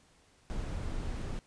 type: noise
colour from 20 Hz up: brown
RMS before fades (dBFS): -36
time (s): 0.5-1.39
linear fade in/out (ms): 0
effects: pink hiss -65 dBFS RMS until 1.46 s + resampled to 22050 Hz